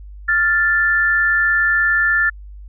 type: tone pair together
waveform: sine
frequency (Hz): 1396.9 / 1760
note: F6 / A6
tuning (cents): 0 / 0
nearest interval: major third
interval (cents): 400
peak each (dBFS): -18 / -14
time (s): 0.28-2.3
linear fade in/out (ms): 10
effects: added 50 Hz sine -33 dBFS peak until 2.68 s